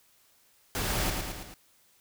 pink noise with echo, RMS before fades -31 dBFS, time 0.75-1.1 s, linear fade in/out 0 ms, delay 110 ms, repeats 4, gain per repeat -4 dB, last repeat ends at 1.54 s, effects white hiss -64 dBFS RMS until 2 s

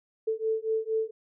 sine beating tone pair, 440 / 444.3 Hz, A4 / A4, 0 / +17 cents, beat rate 4.3 Hz, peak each -29 dBFS, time 0.27-1.11 s, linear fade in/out 10 ms, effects none

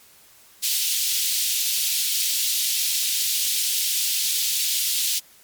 pink high-pass noise, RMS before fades -23 dBFS, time 0.62-5.2 s, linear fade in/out 20 ms, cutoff 3200 Hz, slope 24 dB/octave, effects white hiss -52 dBFS RMS until 5.43 s + MP3 96 kbps

